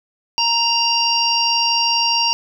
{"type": "harmonic tone", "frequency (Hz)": 932.3, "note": "A#5", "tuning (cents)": 0, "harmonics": [1, 3, 5, 6], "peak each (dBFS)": [-20, -20, -20, -20], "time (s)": [0.38, 2.33], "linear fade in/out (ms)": 0, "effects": ["8-bit"]}